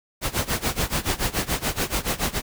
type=noise with tremolo; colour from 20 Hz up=pink; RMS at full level=-22 dBFS; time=0.21-2.42 s; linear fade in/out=50 ms; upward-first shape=sine; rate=7 Hz; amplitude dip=90%; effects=none